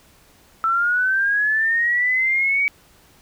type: linear sweep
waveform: sine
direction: up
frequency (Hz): 1318.5 to 2275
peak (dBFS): -16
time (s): 0.64-2.68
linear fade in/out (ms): 0
effects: pink hiss -53 dBFS RMS until 3.21 s